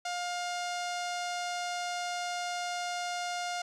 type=tone with low-pass filter; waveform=sawtooth; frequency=708 Hz; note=F5; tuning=23 cents sharp; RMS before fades=-35 dBFS; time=0.05-3.62 s; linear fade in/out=5 ms; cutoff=6500 Hz; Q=1.6; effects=none